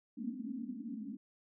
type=band-pass noise; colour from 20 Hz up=pink; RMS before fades=-42 dBFS; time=0.17-1.17 s; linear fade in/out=10 ms; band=210 to 280 Hz; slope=96 dB/octave; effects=none